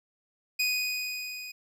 25% pulse tone with level ramp, 2489 Hz, D#7, in tune, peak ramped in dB -20 to -35 dBFS, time 0.59-1.52 s, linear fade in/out 10 ms, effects none

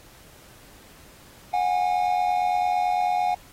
triangle tone pair together, 726 / 814.9 Hz, F#5 / G#5, -33 / -33 cents, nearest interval major second, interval 200 cents, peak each -20 / -23 dBFS, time 1.53-3.35 s, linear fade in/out 10 ms, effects pink hiss -51 dBFS RMS until 3.52 s + AAC 48 kbps

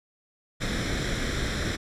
pink noise with comb filter, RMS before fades -28 dBFS, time 0.6-1.77 s, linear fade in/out 20 ms, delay 0.54 ms, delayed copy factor +0.65, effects low-pass 6000 Hz 12 dB/octave

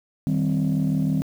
sine chord, C minor, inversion first, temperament equal with one note detuned, 155.56 / 195.32 / 261.6 Hz, Eb3 / G3 / C4, 0 / -6 / 0 cents, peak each -21 / -23 / -23 dBFS, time 0.27-1.22 s, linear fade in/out 0 ms, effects tanh soft clip ceiling -15 dBFS + 8-bit

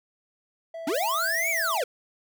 triangle tone, 659.3 Hz, E5, in tune, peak -32 dBFS, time 0.74-1.83 s, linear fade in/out 5 ms
square linear two-way sweep, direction up then down, 246.9 to 2329 to 437.5 Hz, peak -25 dBFS, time 0.87-1.84 s, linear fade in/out 5 ms, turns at 1.5 s
violet noise, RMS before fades -36 dBFS, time 0.94-1.78 s, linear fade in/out 5 ms
effects none

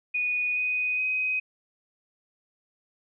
sine tone with pitch steps, 2470 / 2493 / 2516 Hz, D#7 / D#7 / D#7, -13 / +3 / +19 cents, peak -24 dBFS, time 0.14-1.4 s, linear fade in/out 10 ms, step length 420 ms, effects none

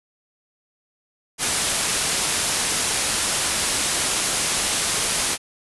white low-pass noise, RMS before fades -23 dBFS, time 1.38-5.38 s, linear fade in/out 50 ms, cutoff 11000 Hz, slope 96 dB/octave, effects none

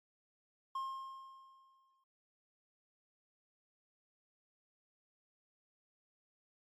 triangle tone with exponential decay, 1067 Hz, C6, 34 cents sharp, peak -34 dBFS, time 0.75-2.04 s, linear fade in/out 5 ms, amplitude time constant 280 ms, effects AAC 48 kbps

